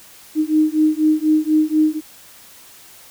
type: beating tone pair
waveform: sine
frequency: 307.4 / 311.5 Hz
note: D#4 / D#4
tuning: -21 / +2 cents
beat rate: 4.1 Hz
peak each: -16 dBFS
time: 0.35-2.01 s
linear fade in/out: 50 ms
effects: white hiss -44 dBFS RMS until 3.1 s